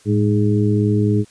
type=harmonic tone with a mistuned harmonic; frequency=103.83 Hz; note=G#2; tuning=in tune; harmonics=1 / 2 / 3 / 4; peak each=-16 / -19 / -21 / -22 dBFS; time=0.05-1.25 s; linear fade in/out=50 ms; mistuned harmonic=1; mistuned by=+82 cents; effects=white hiss -51 dBFS RMS until 1.3 s + resampled to 22050 Hz